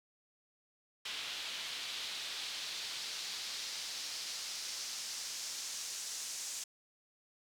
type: noise with band-pass filter sweep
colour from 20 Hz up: pink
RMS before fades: -42 dBFS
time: 1.05-6.64 s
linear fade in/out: 5 ms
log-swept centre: 3300 to 6700 Hz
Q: 1.8
effects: none